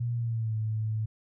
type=tone with pitch glide; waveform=sine; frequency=119.1 to 109.22 Hz; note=A#2 to A2; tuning=+38 to -12 cents; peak=-27 dBFS; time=0-1.06 s; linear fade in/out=10 ms; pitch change=-150 cents; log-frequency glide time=0.14-0.55 s; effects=none